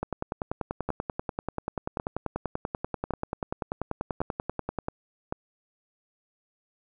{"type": "two click trains", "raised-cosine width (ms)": 1, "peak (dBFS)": [-15, -15], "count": [5, 51], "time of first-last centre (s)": [[0.89, 5.325], [0.03, 4.884]], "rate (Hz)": [0.902, 10.3], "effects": []}